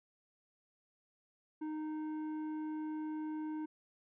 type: tone with tanh clipping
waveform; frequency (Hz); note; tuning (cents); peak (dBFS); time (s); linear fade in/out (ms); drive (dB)
sine; 309.1; D#4; -11; -39; 1.61-3.66; 10; 9
effects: none